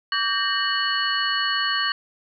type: tone cluster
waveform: sine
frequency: 1147 / 1579 / 1842 / 2953 / 4374 Hz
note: D6 / G6 / A#6 / F#7 / C#8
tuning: -41 / +12 / -21 / -4 / -24 cents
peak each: -27 dBFS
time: 0.12-1.92 s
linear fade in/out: 2 ms
effects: none